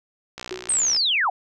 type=click train; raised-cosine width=0.2 ms; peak=-16 dBFS; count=37; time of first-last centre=0.38-0.964 s; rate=61.6 Hz
type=tone with exponential decay; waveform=sine; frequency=370 Hz; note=F#4; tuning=in tune; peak=-26 dBFS; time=0.51-0.76 s; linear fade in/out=5 ms; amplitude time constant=53 ms
type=linear sweep; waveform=sine; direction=down; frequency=8690 to 659 Hz; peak=-18 dBFS; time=0.69-1.3 s; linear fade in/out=5 ms
effects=none